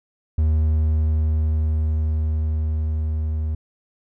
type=tone with level ramp; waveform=triangle; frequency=77.78 Hz; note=D#2; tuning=in tune; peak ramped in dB=-13 to -19 dBFS; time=0.38-3.55 s; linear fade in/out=5 ms; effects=none